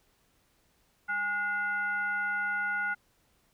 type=tone with frequency modulation; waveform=sine; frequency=1442 Hz; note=F#6; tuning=45 cents flat; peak=-28 dBFS; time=1.08-2.95 s; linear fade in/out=20 ms; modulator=621 Hz; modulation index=0.64; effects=pink hiss -69 dBFS RMS until 3.53 s